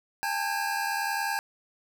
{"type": "tone cluster", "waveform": "square", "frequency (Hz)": [806, 887, 1570, 1640], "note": ["G5", "A5", "G6", "G#6"], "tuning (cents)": [48, 14, 2, -22], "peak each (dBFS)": [-33, -33, -38, -33], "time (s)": [0.23, 1.39], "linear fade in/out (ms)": 0, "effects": []}